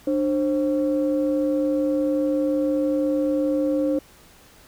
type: tone pair together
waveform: sine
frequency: 297.6 / 530.9 Hz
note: D4 / C5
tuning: +23 / +25 cents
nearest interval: minor seventh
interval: 1002 cents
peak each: -20 / -22 dBFS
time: 0.07-3.99 s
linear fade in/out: 5 ms
effects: tanh soft clip ceiling -13 dBFS + pink hiss -51 dBFS RMS until 4.67 s